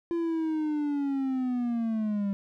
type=linear sweep; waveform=triangle; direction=down; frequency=341.6 to 196.3 Hz; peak=-24 dBFS; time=0.11-2.33 s; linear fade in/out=0 ms; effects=none